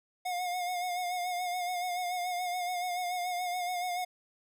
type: tone with vibrato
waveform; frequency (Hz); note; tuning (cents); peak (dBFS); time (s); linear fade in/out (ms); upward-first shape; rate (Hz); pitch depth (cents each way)
square; 718; F5; +48; -32; 0.25-4.05; 10; sine; 7; 40
effects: none